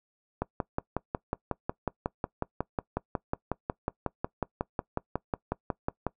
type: click train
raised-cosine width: 1 ms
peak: -14 dBFS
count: 32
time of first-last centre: 0.42-6.067 s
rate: 5.49 Hz
effects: noise-tail reverb RT60 0.1 s tail -22 dB re dry